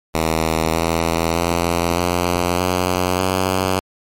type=tone with pitch steps; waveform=5% pulse; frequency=80.5 / 82.95 / 85.48 / 88.09 / 90.78 / 93.54 Hz; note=E2 / E2 / F2 / F2 / F#2 / F#2; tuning=-41 / +11 / -37 / +15 / -32 / +19 cents; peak=-5 dBFS; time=0.14-3.8 s; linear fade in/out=10 ms; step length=610 ms; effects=MP3 64 kbps